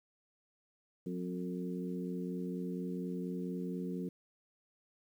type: harmonic tone with a mistuned harmonic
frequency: 90.1 Hz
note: F#2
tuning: 45 cents flat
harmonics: 2 / 3 / 4 / 5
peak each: -38 / -42 / -44 / -46 dBFS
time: 1.06-4.09 s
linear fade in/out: 5 ms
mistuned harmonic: 3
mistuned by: -38 cents
effects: 11-bit